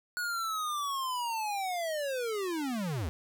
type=linear sweep; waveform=square; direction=down; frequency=1465 to 69.4 Hz; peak=-32 dBFS; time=0.17-3.09 s; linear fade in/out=0 ms; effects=none